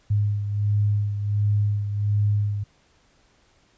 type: beating tone pair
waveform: sine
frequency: 103.1 / 104.5 Hz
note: G#2 / G#2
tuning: -12 / +11 cents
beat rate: 1.4 Hz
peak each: -20 / -28 dBFS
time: 0.1-2.64 s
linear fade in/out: 10 ms
effects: pink hiss -61 dBFS RMS until 3.77 s + resampled to 16000 Hz